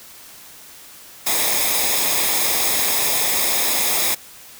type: noise with comb filter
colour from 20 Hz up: white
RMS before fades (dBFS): -19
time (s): 1.26-4.15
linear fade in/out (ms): 10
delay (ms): 0.68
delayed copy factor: -0.6
effects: white hiss -42 dBFS RMS until 4.59 s